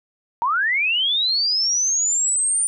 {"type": "linear sweep", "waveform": "sine", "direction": "up", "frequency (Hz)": [895, 9200], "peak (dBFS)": -17, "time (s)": [0.42, 2.67], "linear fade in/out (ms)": 0, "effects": []}